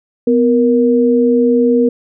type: tone pair together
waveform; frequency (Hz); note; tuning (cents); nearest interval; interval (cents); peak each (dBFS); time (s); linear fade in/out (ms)
sine; 249.5 / 470.2; B3 / A#4; +18 / +15; major seventh; 1097; -11; 0.27-1.89; 5
effects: none